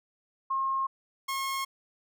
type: tone pair in turn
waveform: sine / sawtooth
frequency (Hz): 1073 / 1081.1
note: C6 / C#6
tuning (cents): +43 / -44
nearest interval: unison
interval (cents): 13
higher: second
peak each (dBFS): -26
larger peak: neither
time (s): 0.5-0.87 / 1.28-1.65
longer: neither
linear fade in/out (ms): 10
effects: none